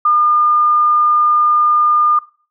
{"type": "tone", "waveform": "sine", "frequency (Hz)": 1210, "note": "D#6", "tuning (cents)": -49, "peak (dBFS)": -9, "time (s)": [0.05, 2.19], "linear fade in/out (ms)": 5, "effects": ["noise-tail reverb RT60 0.4 s tail -20 dB re dry"]}